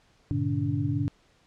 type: tone cluster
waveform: sine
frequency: 101.7 / 120.1 / 145.8 / 287.8 Hz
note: G#2 / B2 / D3 / D4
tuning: -36 / -48 / -12 / -35 cents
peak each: -30 dBFS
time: 0.31-1.08 s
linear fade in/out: 0 ms
effects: pink hiss -63 dBFS RMS until 1.46 s + low-pass 6000 Hz 12 dB/octave